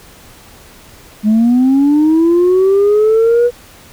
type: linear sweep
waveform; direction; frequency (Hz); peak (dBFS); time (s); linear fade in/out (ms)
sine; up; 207.7 to 488.3; -5; 1.23-3.51; 50
effects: tanh soft clip ceiling -5 dBFS + pink hiss -40 dBFS RMS until 3.92 s